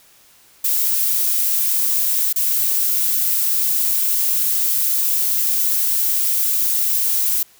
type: noise with dropouts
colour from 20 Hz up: violet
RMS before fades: -18 dBFS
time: 0.64-7.43 s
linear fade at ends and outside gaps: 5 ms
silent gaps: 2.328-2.359 s
effects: white hiss -51 dBFS RMS until 7.59 s